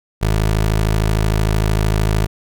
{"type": "tone", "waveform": "20% pulse", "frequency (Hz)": 53.2, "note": "G#1", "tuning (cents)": 42, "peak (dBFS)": -9, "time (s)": [0.21, 2.27], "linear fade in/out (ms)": 20, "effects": []}